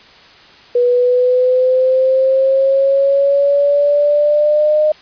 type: exponential sweep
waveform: sine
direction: up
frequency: 486 to 613 Hz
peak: -9 dBFS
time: 0.75-4.92 s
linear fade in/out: 5 ms
effects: white hiss -42 dBFS RMS until 5.01 s + resampled to 11025 Hz